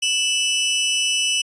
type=tone pair together; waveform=sawtooth; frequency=2637 / 2960 Hz; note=E7 / F#7; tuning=0 / 0 cents; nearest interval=major second; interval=200 cents; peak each=-20 / -16 dBFS; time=0.02-1.42 s; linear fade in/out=10 ms; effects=resampled to 22050 Hz